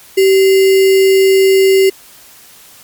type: tone with sample-and-hold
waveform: sine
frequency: 385.2 Hz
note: G4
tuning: 30 cents flat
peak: -5 dBFS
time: 0.17-1.9 s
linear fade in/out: 10 ms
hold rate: 2450 Hz
effects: white hiss -40 dBFS RMS until 2.83 s + MP3 96 kbps